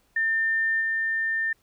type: tone with level steps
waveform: sine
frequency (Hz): 1800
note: A6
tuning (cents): +39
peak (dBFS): -21 / -23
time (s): 0.16-1.53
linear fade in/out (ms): 5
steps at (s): 0.8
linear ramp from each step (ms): 20
effects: pink hiss -66 dBFS RMS until 1.62 s

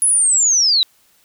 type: linear sweep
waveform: sine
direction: down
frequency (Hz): 10548 to 3800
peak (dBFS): -11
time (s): 0.02-0.83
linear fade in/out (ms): 0
effects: white hiss -56 dBFS RMS until 1.24 s

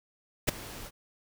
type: noise with ADSR envelope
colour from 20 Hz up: pink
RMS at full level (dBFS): -23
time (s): 0.47-0.91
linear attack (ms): 17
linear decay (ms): 11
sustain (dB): -20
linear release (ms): 46
effects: none

